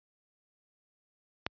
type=click; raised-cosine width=0.3 ms; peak=-14 dBFS; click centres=1.465 s; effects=high-pass 60 Hz 12 dB/octave + resampled to 11025 Hz